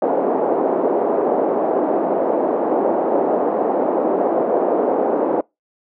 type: band-pass noise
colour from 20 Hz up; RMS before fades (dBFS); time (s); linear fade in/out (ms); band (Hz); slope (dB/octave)
white; -18; 0.02-5.41; 2; 280 to 690; 24
effects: noise-tail reverb RT60 0.2 s tail -25 dB re dry